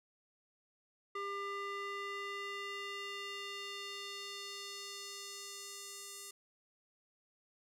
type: tone with band-pass filter sweep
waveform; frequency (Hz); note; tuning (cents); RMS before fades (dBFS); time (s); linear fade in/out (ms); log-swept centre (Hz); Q
square; 399.8; G4; +34; -44; 1.15-6.31; 5; 1300 to 8400; 1.3
effects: none